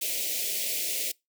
white band-stop noise, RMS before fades -30 dBFS, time 0.01-1.12 s, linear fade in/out 10 ms, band 640 to 2100 Hz, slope 48 dB/octave, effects noise-tail reverb RT60 0.2 s tail -24 dB re dry + high-pass 400 Hz 12 dB/octave

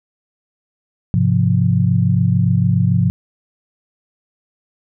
sine chord, F minor, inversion first, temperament equal, 103.83 / 130.81 / 174.61 Hz, Ab2 / C3 / F3, 0 / 0 / 0 cents, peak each -16 dBFS, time 1.14-3.1 s, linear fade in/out 0 ms, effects none

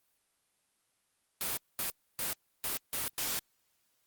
white noise bursts at uneven times, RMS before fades -34 dBFS, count 6, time 1.41-1.57 / 1.79-1.9 / 2.19-2.33 / 2.64-2.77 / 2.93-3.08 / 3.18-3.39 s, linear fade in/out 0 ms, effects white hiss -75 dBFS RMS until 4.06 s + Opus 32 kbps

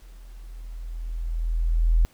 sine tone with level ramp, 41.2 Hz, E1, in tune, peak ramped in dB -43 to -14 dBFS, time 0.02-2.05 s, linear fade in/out 0 ms, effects pink hiss -58 dBFS RMS until 2.13 s

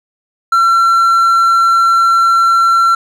triangle tone, 1356 Hz, E6, 49 cents sharp, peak -5 dBFS, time 0.52-2.95 s, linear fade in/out 5 ms, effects none

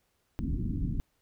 pink low-pass noise, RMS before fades -31 dBFS, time 0.39-1 s, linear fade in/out 0 ms, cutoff 300 Hz, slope 48 dB/octave, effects pink hiss -74 dBFS RMS until 1.21 s

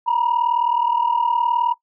sine tone pair together, 932.3 / 971.5 Hz, A#5 / B5, 0 / -29 cents, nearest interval minor second, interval 71 cents, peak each -18 dBFS, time 0.06-1.74 s, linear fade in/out 20 ms, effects noise-tail reverb RT60 0.1 s tail -19 dB re dry + tanh soft clip ceiling -11 dBFS

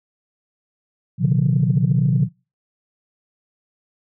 sine tone cluster, 122.8 / 138 / 151.5 / 179.9 Hz, B2 / C#3 / D#3 / F#3, -9 / -7 / -46 / -48 cents, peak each -19 dBFS, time 1.18-2.29 s, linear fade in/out 50 ms, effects noise-tail reverb RT60 0.3 s tail -25 dB re dry + tanh soft clip ceiling -7 dBFS

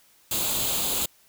white noise with comb filter, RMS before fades -26 dBFS, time 0.31-1.06 s, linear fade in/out 5 ms, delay 0.27 ms, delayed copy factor +0.65, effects white hiss -59 dBFS RMS until 1.28 s

